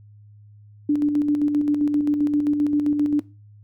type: tone with tremolo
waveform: sine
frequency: 293.7 Hz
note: D4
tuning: in tune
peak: -15 dBFS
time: 0.89-3.2 s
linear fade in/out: 5 ms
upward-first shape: square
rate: 7.6 Hz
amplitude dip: 40%
effects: noise-tail reverb RT60 0.3 s tail -20 dB re dry + added 104 Hz sine -45 dBFS peak until 3.63 s